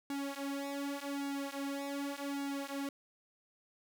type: tone with flanger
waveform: sawtooth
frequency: 280 Hz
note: C#4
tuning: 18 cents sharp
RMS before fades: -39 dBFS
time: 0.1-2.89 s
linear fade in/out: 2 ms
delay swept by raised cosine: 1.6 to 6.5 ms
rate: 0.86 Hz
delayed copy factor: -1
effects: none